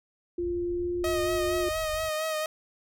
sine tone with pitch glide, 348.9 to 355.4 Hz, F4 to F4, -2 to +30 cents, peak -27 dBFS, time 0.38-1.69 s, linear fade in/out 5 ms, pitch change +32 cents, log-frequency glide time 0.62-1.42 s
white low-pass noise, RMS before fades -41 dBFS, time 0.39-2.09 s, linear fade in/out 5 ms, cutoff 100 Hz, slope 96 dB/octave
sawtooth tone with vibrato, 627 Hz, D#5, 13 cents sharp, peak -24 dBFS, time 1.04-2.46 s, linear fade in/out 2 ms, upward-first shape sine, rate 4.3 Hz, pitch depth 33 cents each way
effects none

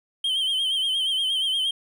triangle tone with vibrato, 3136 Hz, G7, in tune, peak -20 dBFS, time 0.24-1.71 s, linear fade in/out 5 ms, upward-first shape sine, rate 8.5 Hz, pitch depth 63 cents each way, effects none

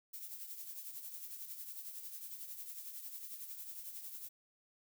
violet noise with tremolo, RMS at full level -45 dBFS, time 0.13-4.29 s, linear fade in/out 10 ms, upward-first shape triangle, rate 11 Hz, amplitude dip 60%, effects none

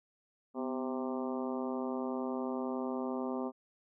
harmonic tone with a mistuned harmonic, 131 Hz, C3, 2 cents sharp, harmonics 2 / 3 / 4 / 5 / 6 / 7 / 8 / 9, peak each -36 / -40 / -42 / -44 / -46 / -47 / -48 / -49 dBFS, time 0.54-3.52 s, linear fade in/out 50 ms, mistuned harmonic 2, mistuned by -63 cents, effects none

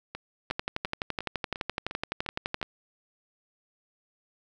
two click trains, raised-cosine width 0.3 ms, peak -20 / -13 dBFS, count 8 / 26, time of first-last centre 0.15-2.615 / 0.51-2.629 s, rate 2.84 / 11.8 Hz, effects none

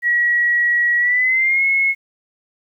sine tone with pitch glide, 1917 to 2177 Hz, A#6 to C#7, +48 to -32 cents, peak -13 dBFS, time 0.02-1.95 s, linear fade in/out 50 ms, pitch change +220 cents, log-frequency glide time 0.98-1.64 s, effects 9-bit

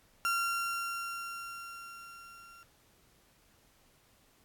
35% pulse tone with level ramp, 1377 Hz, F6, 25 cents flat, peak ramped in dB -26 to -51 dBFS, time 0.25-2.63 s, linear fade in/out 0 ms, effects pink hiss -66 dBFS RMS until 4.44 s + AAC 64 kbps

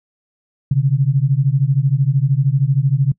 sine beating tone pair, 130.81 / 143.81 Hz, C3 / D3, 0 / -36 cents, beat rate 13 Hz, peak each -15 dBFS, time 0.71-3.12 s, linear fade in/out 5 ms, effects noise-tail reverb RT60 0.1 s tail -23 dB re dry

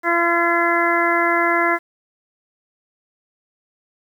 harmonic tone, 341 Hz, F4, 41 cents flat, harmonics 1 / 2 / 3 / 4 / 5 / 6, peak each -22 / -22 / -22 / -22 / -22 / -22 dBFS, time 0.03-1.79 s, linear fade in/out 50 ms, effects 8-bit

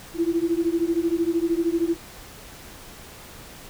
sine beating tone pair, 329.6 / 342.6 Hz, E4 / F4, 0 / -33 cents, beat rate 13 Hz, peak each -23 dBFS, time 0.14-1.97 s, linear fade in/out 50 ms, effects pink hiss -43 dBFS RMS until 3.69 s

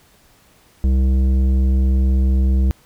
sine tone with tanh clipping, 65.41 Hz, C2, in tune, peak -14 dBFS, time 0.84-2.71 s, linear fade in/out 0 ms, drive 11 dB, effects pink hiss -53 dBFS RMS until 2.85 s

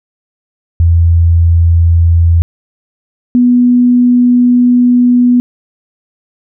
sine tone pair in turn, 84.1 / 245.4 Hz, E2 / B3, +35 / -11 cents, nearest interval octave + perfect fifth, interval 1854 cents, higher second, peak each -4 dBFS, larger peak neither, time 0.8-2.42 / 3.35-5.4 s, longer second, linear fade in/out 0 ms, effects none

